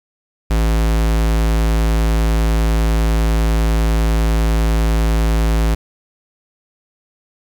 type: tone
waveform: square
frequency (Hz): 55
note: A1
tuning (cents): 0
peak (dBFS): -13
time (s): 0.5-5.75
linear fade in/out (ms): 10
effects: 8-bit